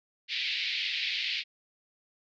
pink band-pass noise, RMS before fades -32 dBFS, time 0.28-1.44 s, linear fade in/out 50 ms, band 2100 to 4500 Hz, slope 48 dB/octave, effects none

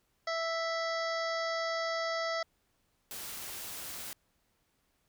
harmonic tone, 659.3 Hz, E5, in tune, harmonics 1 / 2 / 3 / 5 / 6 / 7 / 8 / 9 / 10, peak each -34 / -37 / -38 / -49 / -49 / -44 / -44 / -55 / -56 dBFS, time 0.27-2.43 s, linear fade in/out 5 ms
white noise, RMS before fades -42 dBFS, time 3.11-4.13 s, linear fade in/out 0 ms
effects pink hiss -75 dBFS RMS until 5.08 s

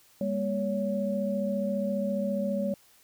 sine tone cluster, 201.4 / 236.1 / 562 Hz, G3 / A#3 / C#5, +47 / +22 / +24 cents, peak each -29 / -35 / -30 dBFS, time 0.21-2.74 s, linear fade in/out 2 ms, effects white hiss -60 dBFS RMS until 3.03 s

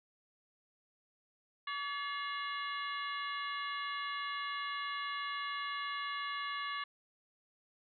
harmonic tone with a mistuned harmonic, 571 Hz, D5, 49 cents flat, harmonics 2 / 3 / 4 / 5 / 6 / 7, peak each -39 / -43 / -45 / -47 / -49 / -50 dBFS, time 1.67-6.84 s, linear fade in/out 5 ms, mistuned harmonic 4, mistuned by -110 cents, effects none

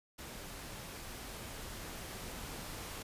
pink noise with level ramp, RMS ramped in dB -47 to -44 dBFS, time 0.18-3.03 s, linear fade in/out 10 ms, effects resampled to 32000 Hz

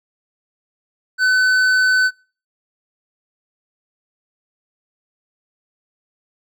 sine tone with hard clipping, 1511 Hz, F#6, 36 cents sharp, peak -14 dBFS, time 1.18-2.11 s, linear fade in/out 50 ms, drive 8 dB, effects noise-tail reverb RT60 0.4 s tail -25 dB re dry

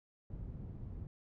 white low-pass noise, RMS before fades -45 dBFS, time 0.3-1.07 s, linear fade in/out 2 ms, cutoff 110 Hz, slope 12 dB/octave, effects none

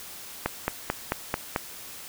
click train, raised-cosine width 0.5 ms, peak -9 dBFS, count 6, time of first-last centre 0.46-1.561 s, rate 4.54 Hz, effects white hiss -42 dBFS RMS until 2.08 s

